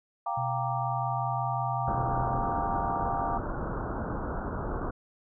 sine chord, G minor seventh, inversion third, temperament equal, 698.5 / 784 / 932.3 / 1174.7 Hz, F5 / G5 / Bb5 / D6, 0 / 0 / 0 / 0 cents, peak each -34 / -33 / -34 / -35 dBFS, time 0.26-3.38 s, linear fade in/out 5 ms
sine tone, 125.6 Hz, B2, 30 cents sharp, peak -32 dBFS, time 0.37-2.4 s, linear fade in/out 5 ms
pink low-pass noise, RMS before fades -33 dBFS, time 1.87-4.91 s, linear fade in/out 10 ms, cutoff 1500 Hz, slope 96 dB/octave
effects none

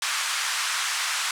pink band-pass noise, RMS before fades -27 dBFS, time 0.02-1.31 s, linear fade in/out 2 ms, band 1100 to 9400 Hz, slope 24 dB/octave, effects none

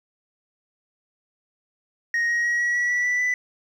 sine tone with pitch steps, 1871 / 1887.3 / 1903.7 / 1920.3 / 1937 / 1953.8 / 1970.8 / 1988 Hz, A#6 / A#6 / A#6 / B6 / B6 / B6 / B6 / B6, +6 / +21 / +36 / -49 / -34 / -19 / -4 / +11 cents, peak -17 dBFS, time 2.14-3.34 s, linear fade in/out 2 ms, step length 150 ms, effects tanh soft clip ceiling -19 dBFS + 9-bit

